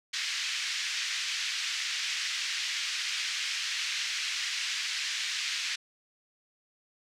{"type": "band-pass noise", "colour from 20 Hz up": "pink", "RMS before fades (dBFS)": -33, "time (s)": [0.13, 5.76], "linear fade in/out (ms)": 10, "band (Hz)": [1900, 6200], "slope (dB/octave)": 24, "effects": []}